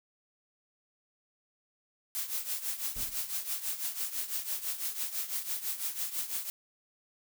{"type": "noise with tremolo", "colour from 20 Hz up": "blue", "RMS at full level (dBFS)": -32, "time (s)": [2.15, 6.5], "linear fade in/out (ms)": 0, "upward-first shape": "triangle", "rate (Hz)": 6, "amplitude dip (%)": 80}
{"type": "noise with exponential decay", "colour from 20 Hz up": "brown", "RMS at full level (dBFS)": -40, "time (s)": [2.96, 3.32], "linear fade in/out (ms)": 5, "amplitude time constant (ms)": 78}
{"effects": []}